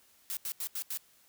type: noise bursts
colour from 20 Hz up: blue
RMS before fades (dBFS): -36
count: 5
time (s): 0.3-0.973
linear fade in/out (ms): 0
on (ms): 69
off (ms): 82
effects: white hiss -64 dBFS RMS until 1.28 s